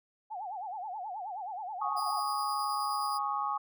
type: tone with vibrato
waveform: sine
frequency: 792 Hz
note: G5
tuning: 18 cents sharp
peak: -36 dBFS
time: 0.3-2.21 s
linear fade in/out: 20 ms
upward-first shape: sine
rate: 9.4 Hz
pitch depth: 190 cents each way
type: chord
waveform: sine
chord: Ab suspended fourth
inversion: none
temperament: just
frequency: 830.6 / 1107.5 / 1245.9 Hz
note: Ab5 / Db6 / Eb6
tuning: 0 / -2 / +2 cents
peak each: -34 / -33 / -36 dBFS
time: 1.81-3.58 s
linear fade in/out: 10 ms
type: tone with tremolo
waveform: sawtooth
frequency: 4912 Hz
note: D#8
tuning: 23 cents flat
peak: -36 dBFS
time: 1.96-3.19 s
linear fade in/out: 20 ms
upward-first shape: square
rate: 9.5 Hz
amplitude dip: 25%
effects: none